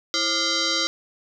sine tone with frequency modulation, 330 Hz, E4, 2 cents sharp, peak -20 dBFS, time 0.14-0.87 s, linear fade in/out 0 ms, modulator 866 Hz, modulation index 6.3, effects none

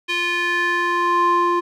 square tone with band-pass filter sweep, 349 Hz, F4, 1 cent flat, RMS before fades -19 dBFS, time 0.08-1.61 s, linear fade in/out 20 ms, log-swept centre 2700 to 800 Hz, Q 2.8, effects none

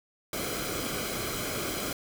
pink noise with comb filter, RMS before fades -33 dBFS, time 0.33-1.93 s, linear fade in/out 2 ms, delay 1.1 ms, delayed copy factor -0.65, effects none

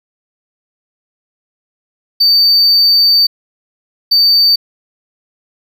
triangle tone bursts at uneven times, 4593 Hz, D8, 39 cents flat, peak -5 dBFS, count 2, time 2.2-3.27 / 4.11-4.56 s, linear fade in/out 10 ms, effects none

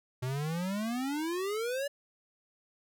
square exponential sweep, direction up, 123.47 to 581 Hz, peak -32 dBFS, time 0.22-1.88 s, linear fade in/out 10 ms, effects none

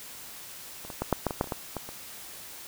clicks, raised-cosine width 1 ms, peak -28 / -24 / -14 / -8 / -11 / -17 / -10 / -24 / -29 / -15 / -18 / -26 dBFS, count 12, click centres 0.85 / 0.902 / 1.02 / 1.127 / 1.267 / 1.308 / 1.411 / 1.442 / 1.473 / 1.522 / 1.767 / 1.89 s, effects white hiss -44 dBFS RMS until 2.67 s

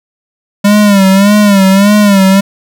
square tone with vibrato, 200 Hz, G3, 35 cents sharp, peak -4 dBFS, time 0.64-2.41 s, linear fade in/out 10 ms, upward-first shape sine, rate 1.7 Hz, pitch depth 84 cents each way, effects none

